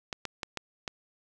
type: clicks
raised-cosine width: 0.2 ms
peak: -16 dBFS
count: 5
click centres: 0.128 / 0.253 / 0.432 / 0.573 / 0.878 s
effects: none